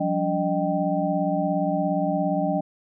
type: tone cluster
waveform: sine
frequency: 175.3 / 192.5 / 287.8 / 615 / 779 Hz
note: F3 / G3 / D4 / D#5 / G5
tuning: +7 / -31 / -35 / -20 / -11 cents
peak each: -27 / -30 / -27 / -26 / -28 dBFS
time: 0-2.61 s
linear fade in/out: 10 ms
effects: none